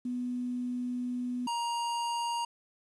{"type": "tone pair in turn", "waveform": ["sine", "square"], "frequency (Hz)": [246.9, 940.6], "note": ["B3", "A#5"], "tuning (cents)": [0, 15], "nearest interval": "octave + major seventh", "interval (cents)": 2315, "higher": "second", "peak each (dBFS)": [-31, -31], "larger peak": "neither", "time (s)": [[0.05, 1.47], [1.47, 2.45]], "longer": "first", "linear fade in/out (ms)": 5, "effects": ["resampled to 22050 Hz", "10-bit"]}